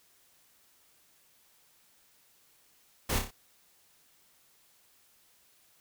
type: noise with echo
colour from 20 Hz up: pink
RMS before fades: -30 dBFS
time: 3.09-3.19 s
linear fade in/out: 10 ms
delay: 30 ms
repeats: 4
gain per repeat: -5 dB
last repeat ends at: 3.31 s
effects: white hiss -65 dBFS RMS until 5.8 s